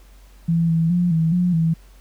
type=tone with pitch steps; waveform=sine; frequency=166.7 / 163.8 / 176.2 / 161.9 / 178.2 / 163.1 Hz; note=E3 / E3 / F3 / E3 / F3 / E3; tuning=+20 / -11 / +16 / -31 / +35 / -18 cents; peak=-15 dBFS; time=0.48-1.74 s; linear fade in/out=10 ms; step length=210 ms; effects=added 47 Hz sine -44 dBFS peak until 2 s + pink hiss -55 dBFS RMS until 2 s